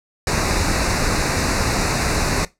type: band-stop noise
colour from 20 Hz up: pink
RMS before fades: -19 dBFS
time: 0.27-2.45 s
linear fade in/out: 2 ms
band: 2700 to 3800 Hz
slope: 96 dB/octave
effects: noise-tail reverb RT60 0.2 s tail -19 dB re dry + low-pass 8000 Hz 12 dB/octave